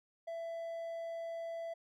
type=tone; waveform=triangle; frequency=666 Hz; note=E5; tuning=18 cents sharp; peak=-37 dBFS; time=0.27-1.74 s; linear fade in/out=10 ms; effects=none